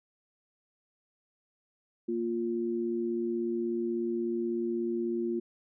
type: tone pair together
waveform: sine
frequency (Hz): 232.8 / 349.2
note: A#3 / F4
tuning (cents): -2 / 0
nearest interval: perfect fifth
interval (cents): 702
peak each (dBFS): -33 / -30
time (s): 2.08-5.4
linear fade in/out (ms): 10
effects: none